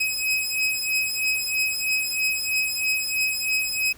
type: beating tone pair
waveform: sawtooth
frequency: 2540 / 2543.1 Hz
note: D#7 / D#7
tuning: +35 / +37 cents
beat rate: 3.1 Hz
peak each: -22 dBFS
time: 0-3.93 s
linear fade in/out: 10 ms
effects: pink hiss -50 dBFS RMS until 3.97 s